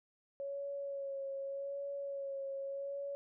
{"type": "tone with vibrato", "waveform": "sine", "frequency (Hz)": 554.4, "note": "C#5", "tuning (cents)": 0, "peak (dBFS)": -38, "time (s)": [0.4, 3.15], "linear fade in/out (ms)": 0, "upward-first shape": "sine", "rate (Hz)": 0.84, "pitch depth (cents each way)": 24, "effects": []}